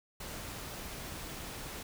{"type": "noise", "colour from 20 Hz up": "pink", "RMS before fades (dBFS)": -43, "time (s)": [0.2, 1.83], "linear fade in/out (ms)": 5, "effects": []}